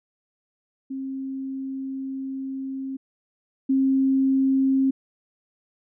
sine tone pair in turn, 267.5 / 267.5 Hz, C4 / C4, +38 / +38 cents, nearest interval unison, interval 0 cents, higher neither, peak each -28 / -17 dBFS, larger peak second, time 0.9-2.97 / 3.69-4.91 s, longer first, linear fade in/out 10 ms, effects none

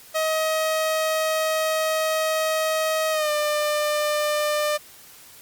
sawtooth tone with pitch glide, 632 to 598.3 Hz, D#5 to D5, +27 to +32 cents, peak -17 dBFS, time 0.14-4.78 s, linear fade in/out 20 ms, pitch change -95 cents, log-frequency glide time 3.11-3.31 s, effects white hiss -47 dBFS RMS until 5.41 s + Opus 48 kbps

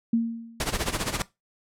sine tone with exponential decay, 230 Hz, A#3, 23 cents flat, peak -17 dBFS, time 0.13-0.73 s, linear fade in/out 5 ms, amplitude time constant 130 ms
pink noise with tremolo, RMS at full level -25 dBFS, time 0.6-1.22 s, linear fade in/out 2 ms, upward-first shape sine, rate 15 Hz, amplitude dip 80%
effects noise-tail reverb RT60 0.2 s tail -19 dB re dry + low-pass 11000 Hz 12 dB/octave

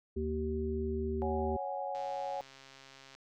harmonic tone, 77 Hz, D#2, 17 cents flat, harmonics 1 / 3 / 5, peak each -36 / -38 / -35 dBFS, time 0.16-1.57 s, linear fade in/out 10 ms
sine chord, C# suspended fourth, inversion none, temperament equal, 554.4 / 740 / 830.6 Hz, C#5 / F#5 / G#5, 0 / 0 / 0 cents, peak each -39 dBFS, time 1.22-2.41 s, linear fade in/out 0 ms
click train, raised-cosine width 0.2 ms, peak -36 dBFS, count 163, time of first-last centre 1.95-3.15 s, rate 135 Hz
effects none

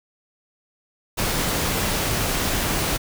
pink noise, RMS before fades -23 dBFS, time 1.17-2.98 s, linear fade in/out 20 ms, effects none

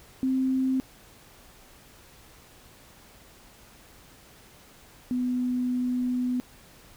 sine tone pair in turn, 261.6 / 249.4 Hz, C4 / B3, 0 / +17 cents, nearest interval minor second, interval 83 cents, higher first, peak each -22 / -24 dBFS, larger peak first, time 0.23-0.8 / 5.11-6.4 s, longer second, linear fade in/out 0 ms, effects pink hiss -53 dBFS RMS until 6.96 s

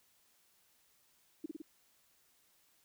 sine tone with echo, 310.8 Hz, D#4, 2 cents flat, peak -36 dBFS, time 1.44-1.46 s, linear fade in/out 5 ms, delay 53 ms, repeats 3, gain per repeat -2 dB, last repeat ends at 1.619 s, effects white hiss -71 dBFS RMS until 2.84 s

